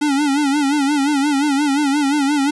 square tone with vibrato, 285.1 Hz, C#4, 49 cents sharp, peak -15 dBFS, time 0.01-2.51 s, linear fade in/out 10 ms, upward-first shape sine, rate 5.7 Hz, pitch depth 94 cents each way, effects resampled to 24000 Hz + 9-bit

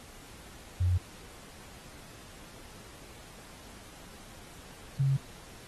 sine tone pair in turn, 90 / 135.94 Hz, F#2 / C#3, -47 / -33 cents, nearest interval perfect fifth, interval 714 cents, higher second, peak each -23 dBFS, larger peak neither, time 0.8-0.98 / 4.99-5.17 s, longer neither, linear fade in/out 10 ms, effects pink hiss -51 dBFS RMS until 5.67 s + AAC 32 kbps

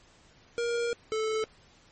square tone pair in turn, 471.5 / 437.3 Hz, A#4 / A4, +20 / -11 cents, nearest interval minor second, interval 131 cents, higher first, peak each -28 dBFS, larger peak neither, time 0.58-0.93 / 1.12-1.44 s, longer first, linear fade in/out 0 ms, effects pink hiss -59 dBFS RMS until 1.91 s + MP3 32 kbps

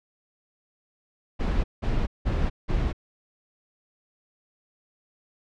brown noise bursts, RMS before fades -24 dBFS, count 4, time 1.39-2.93 s, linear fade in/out 20 ms, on 250 ms, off 180 ms, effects low-pass 4000 Hz 12 dB/octave

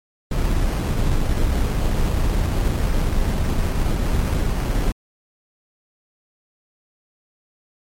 brown noise with sample-and-hold, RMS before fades -19 dBFS, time 0.31-4.92 s, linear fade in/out 5 ms, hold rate 3675 Hz, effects MP3 64 kbps

